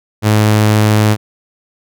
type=tone; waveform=sawtooth; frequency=106.7 Hz; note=G#2; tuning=47 cents sharp; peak=-4 dBFS; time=0.22-1.17 s; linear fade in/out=50 ms; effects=none

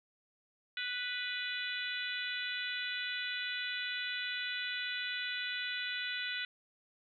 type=harmonic tone; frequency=493.9 Hz; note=B4; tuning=in tune; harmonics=3 / 4 / 5 / 6 / 7 / 8; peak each=-40 / -42 / -43 / -44 / -43 / -44 dBFS; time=0.77-6.45 s; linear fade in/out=2 ms; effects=none

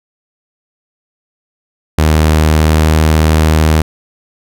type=tone with pitch glide; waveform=sawtooth; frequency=77.78 to 78.37 Hz; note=D#2 to D#2; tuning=0 to +13 cents; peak=-3 dBFS; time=1.98-3.82 s; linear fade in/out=5 ms; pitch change=+13 cents; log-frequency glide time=2.52-2.98 s; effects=none

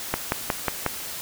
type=click train; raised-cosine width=0.5 ms; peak=-6 dBFS; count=5; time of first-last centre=0.14-0.863 s; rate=5.53 Hz; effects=white hiss -34 dBFS RMS until 1.21 s

